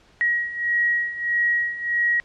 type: beating tone pair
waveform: sine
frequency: 1900 / 1901.6 Hz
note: A#6 / A#6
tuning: +33 / +34 cents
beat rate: 1.6 Hz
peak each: -25 / -21 dBFS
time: 0.21-2.2 s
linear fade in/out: 0 ms
effects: pink hiss -55 dBFS RMS until 2.24 s + low-pass 5000 Hz 12 dB/octave